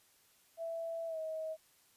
sine tone with pitch glide, 662 to 635 Hz, E5 to D#5, +7 to +35 cents, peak -37 dBFS, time 0.57-1.57 s, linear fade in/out 50 ms, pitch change -72 cents, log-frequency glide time 1.07-1.18 s, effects white hiss -68 dBFS RMS until 1.96 s + resampled to 32000 Hz

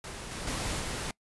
pink noise with level steps, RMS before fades -41 / -38 / -33 / -35 dBFS, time 0.04-1.11 s, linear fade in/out 2 ms, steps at 0.31 / 0.47 / 0.8 s, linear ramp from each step 5 ms, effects noise-tail reverb RT60 0.1 s tail -24 dB re dry + resampled to 24000 Hz

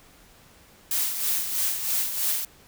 blue noise with tremolo, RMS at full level -24 dBFS, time 0.91-2.45 s, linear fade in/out 2 ms, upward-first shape sine, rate 3.1 Hz, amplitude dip 55%, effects pink hiss -54 dBFS RMS until 2.67 s

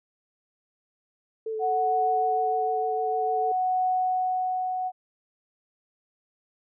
sine tone with vibrato, 440 Hz, A4, in tune, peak -28 dBFS, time 1.46-3.52 s, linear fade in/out 5 ms, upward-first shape sine, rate 6.6 Hz, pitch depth 18 cents each way
sine tone with tremolo, 740 Hz, F#5, in tune, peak -21 dBFS, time 1.59-4.92 s, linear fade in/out 50 ms, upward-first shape triangle, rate 0.55 Hz, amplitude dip 45%
effects none

